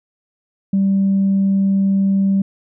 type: tone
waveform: sine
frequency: 195.2 Hz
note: G3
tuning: 7 cents flat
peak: -11 dBFS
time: 0.73-2.42 s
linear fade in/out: 5 ms
effects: tanh soft clip ceiling -9 dBFS